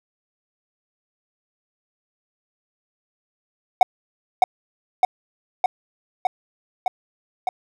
triangle tone with echo, 741 Hz, F#5, 2 cents sharp, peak -5 dBFS, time 3.81-3.83 s, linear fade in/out 2 ms, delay 610 ms, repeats 6, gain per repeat -2 dB, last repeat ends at 7.49 s, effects none

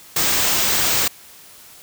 white band-stop noise, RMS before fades -18 dBFS, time 0.16-1.08 s, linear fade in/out 5 ms, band 9300 to 13000 Hz, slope 96 dB/octave, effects white hiss -44 dBFS RMS until 1.82 s

